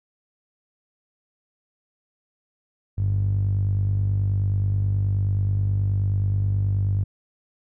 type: tone with band-pass filter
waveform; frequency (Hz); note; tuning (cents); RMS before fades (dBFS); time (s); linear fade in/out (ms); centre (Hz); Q
sawtooth; 49.39; G1; +14; -22; 2.97-7.04; 10; 100; 5.3
effects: none